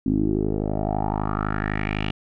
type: tone with low-pass filter sweep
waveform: 10% pulse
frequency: 51.91 Hz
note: G#1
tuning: in tune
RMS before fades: -24 dBFS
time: 0.06-2.11 s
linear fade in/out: 5 ms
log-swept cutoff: 260 to 3000 Hz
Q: 4.7
effects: none